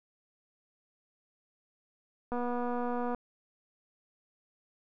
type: click train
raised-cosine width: 1 ms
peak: -22 dBFS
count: 202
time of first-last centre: 2.32-3.147 s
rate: 243 Hz
effects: none